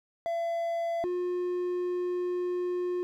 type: tone pair in turn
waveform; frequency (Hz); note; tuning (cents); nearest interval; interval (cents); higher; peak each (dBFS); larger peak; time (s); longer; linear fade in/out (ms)
triangle; 675 / 357.6; E5 / F4; +41 / +41; major seventh; 1100; first; -26; neither; 0.26-1.04 / 1.04-3.03; second; 0
effects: none